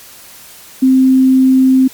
sine tone, 261.4 Hz, C4, 1 cent flat, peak -5 dBFS, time 0.82-1.88 s, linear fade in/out 10 ms, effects white hiss -37 dBFS RMS until 1.93 s + MP3 96 kbps

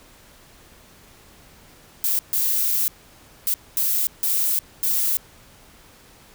violet noise bursts at uneven times, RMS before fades -21 dBFS, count 6, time 2.04-2.19 / 2.33-2.88 / 3.47-3.54 / 3.77-4.07 / 4.23-4.59 / 4.83-5.17 s, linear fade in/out 0 ms, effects pink hiss -50 dBFS RMS until 6.34 s

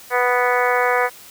harmonic tone, 246.9 Hz, B3, in tune, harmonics 2 / 3 / 4 / 5 / 6 / 7 / 8 / 9, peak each -20 / -22 / -23 / -24 / -25 / -25 / -26 / -27 dBFS, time 0.1-1.1 s, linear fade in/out 50 ms, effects white hiss -42 dBFS RMS until 1.3 s + high-pass 60 Hz 12 dB/octave

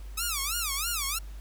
5% pulse tone with vibrato, 1246 Hz, D#6, 2 cents sharp, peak -17 dBFS, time 0.17-1.19 s, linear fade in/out 10 ms, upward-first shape sine, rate 3.1 Hz, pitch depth 240 cents each way, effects added 50 Hz sine -38 dBFS peak until 1.4 s + pink hiss -56 dBFS RMS until 1.4 s

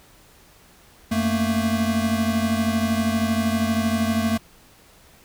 square tone cluster, 91.9 / 221.2 / 233.9 Hz, F#2 / A3 / A#3, -11 / +9 / +6 cents, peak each -30 / -22 / -26 dBFS, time 1.11-4.38 s, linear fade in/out 10 ms, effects pink hiss -52 dBFS RMS until 5.24 s

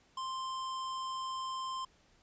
square tone, 1046.5 Hz, C6, in tune, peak -37 dBFS, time 0.17-1.85 s, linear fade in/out 5 ms, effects pink hiss -67 dBFS RMS until 2.22 s + resampled to 16000 Hz

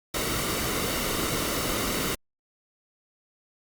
pink noise with comb filter, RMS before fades -28 dBFS, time 0.14-2.15 s, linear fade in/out 5 ms, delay 1.2 ms, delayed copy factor -0.5, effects Opus 48 kbps

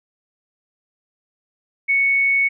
sine tone, 2217 Hz, C#7, in tune, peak -14 dBFS, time 1.88-2.49 s, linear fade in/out 20 ms, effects none

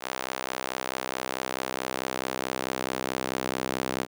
sawtooth tone with high-pass filter sweep, 64.6 Hz, C2, 21 cents flat, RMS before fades -32 dBFS, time 0-4.07 s, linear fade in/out 50 ms, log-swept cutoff 670 to 290 Hz, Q 0.78, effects none

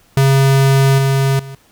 square tone with level steps, 135.9 Hz, C#3, 34 cents flat, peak -9 / -12 / -29 dBFS, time 0.17-1.55 s, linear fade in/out 2 ms, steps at 0.98 / 1.39 s, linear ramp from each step 5 ms, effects pink hiss -52 dBFS RMS until 1.71 s

